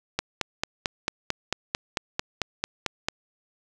click train, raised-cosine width 0.2 ms, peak -7 dBFS, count 14, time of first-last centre 0.19-3.085 s, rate 4.49 Hz, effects none

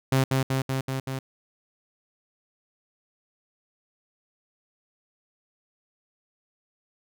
sawtooth tone with echo, 132.9 Hz, C3, 27 cents sharp, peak -15 dBFS, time 0.12-0.24 s, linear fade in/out 5 ms, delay 190 ms, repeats 5, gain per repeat -2 dB, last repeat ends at 1.19 s, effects none

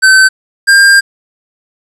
square tone pair in turn, 1536 / 1600.9 Hz, G6 / G6, -36 / +36 cents, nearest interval minor second, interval 72 cents, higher second, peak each -3 dBFS, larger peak neither, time 0.02-0.29 / 0.67-1.01 s, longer second, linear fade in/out 20 ms, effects resampled to 24000 Hz + 7-bit

